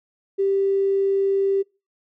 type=tone with tanh clipping; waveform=triangle; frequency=392 Hz; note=G4; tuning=in tune; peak=-17 dBFS; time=0.38-1.63 s; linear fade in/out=20 ms; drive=3 dB; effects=noise-tail reverb RT60 0.3 s tail -26 dB re dry